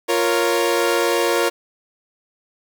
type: chord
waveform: sawtooth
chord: Bb minor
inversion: second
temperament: equal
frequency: 349.2 / 466.2 / 554.4 Hz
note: F4 / Bb4 / Db5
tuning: 0 / 0 / 0 cents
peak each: -17 / -16 / -18 dBFS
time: 0.08-1.5 s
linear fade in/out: 20 ms
effects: 7-bit